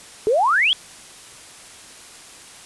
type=exponential sweep; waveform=sine; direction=up; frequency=404.7 to 3425 Hz; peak=-14 dBFS; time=0.27-0.73 s; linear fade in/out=0 ms; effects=white hiss -42 dBFS RMS until 2.65 s + resampled to 24000 Hz